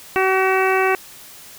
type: harmonic tone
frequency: 379.4 Hz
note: F#4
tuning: 43 cents sharp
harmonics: 1 / 2 / 3 / 4 / 5 / 6 / 7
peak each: -18 / -21 / -23 / -24 / -25 / -26 / -26 dBFS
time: 0.16-0.95 s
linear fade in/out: 0 ms
effects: white hiss -41 dBFS RMS until 1.58 s